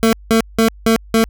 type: tone bursts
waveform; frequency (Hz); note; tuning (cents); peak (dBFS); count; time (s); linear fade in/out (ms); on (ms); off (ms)
25% pulse; 225.1; A3; +40; -6; 5; 0.03-1.24; 0; 98; 180
effects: added 50 Hz sine -36 dBFS peak until 1.29 s